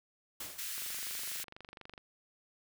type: noise with exponential decay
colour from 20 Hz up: white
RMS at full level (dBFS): -40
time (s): 0.4-1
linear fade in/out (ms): 5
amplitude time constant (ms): 130
type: high-pass noise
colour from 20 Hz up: white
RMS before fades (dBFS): -40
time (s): 0.58-1.44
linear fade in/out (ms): 10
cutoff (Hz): 1500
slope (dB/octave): 24
type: click train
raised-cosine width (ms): 0.3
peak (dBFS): -32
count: 30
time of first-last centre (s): 0.78-1.978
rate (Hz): 24.2
effects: none